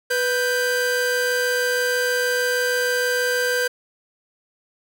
45% pulse tone pair together, 493.9 / 1568 Hz, B4 / G6, 0 / 0 cents, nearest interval octave + minor sixth, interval 2000 cents, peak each -22 dBFS, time 0.1-3.68 s, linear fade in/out 10 ms, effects none

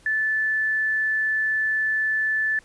sine tone, 1748 Hz, A6, 12 cents flat, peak -20 dBFS, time 0.06-2.59 s, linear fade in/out 2 ms, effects pink hiss -55 dBFS RMS until 2.64 s + resampled to 24000 Hz

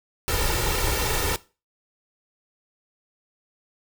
pink noise with comb filter, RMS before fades -24 dBFS, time 0.28-1.36 s, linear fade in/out 0 ms, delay 2.2 ms, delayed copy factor +0.65, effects noise-tail reverb RT60 0.3 s tail -18 dB re dry

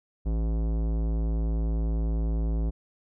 sine tone with tanh clipping, 55 Hz, A1, in tune, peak -26 dBFS, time 0.25-2.71 s, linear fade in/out 20 ms, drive 18 dB, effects none

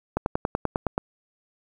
slowing click train, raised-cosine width 1 ms, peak -9 dBFS, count 9, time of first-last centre 0.17-0.979 s, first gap 91 ms, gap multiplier 1.03, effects 8-bit

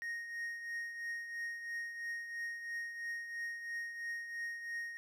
triangle tone with tremolo, 1864.7 Hz, A#6, in tune, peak -35 dBFS, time 0.02-4.97 s, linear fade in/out 0 ms, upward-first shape triangle, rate 3 Hz, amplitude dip 60%, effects none

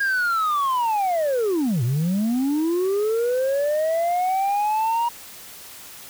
sine linear two-way sweep, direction down then up, 1638 to 112.7 to 952 Hz, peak -16 dBFS, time 0-5.09 s, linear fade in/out 10 ms, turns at 1.83 s, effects tanh soft clip ceiling -18 dBFS + white hiss -41 dBFS RMS until 6.09 s

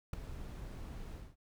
brown noise with ADSR envelope, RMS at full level -31 dBFS, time 0.13-1.36 s, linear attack 5 ms, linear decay 6 ms, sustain -14 dB, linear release 220 ms, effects none

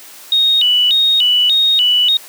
sine tone with vibrato, 3322 Hz, G#7, in tune, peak -9 dBFS, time 0.32-2.17 s, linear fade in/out 2 ms, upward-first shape square, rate 1.7 Hz, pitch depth 200 cents each way, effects white hiss -37 dBFS RMS until 2.28 s + high-pass 300 Hz 12 dB/octave

